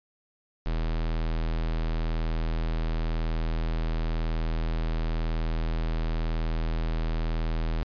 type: tone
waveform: square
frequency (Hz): 40.48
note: E1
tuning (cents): -31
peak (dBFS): -26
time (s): 0.66-7.83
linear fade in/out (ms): 0
effects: resampled to 11025 Hz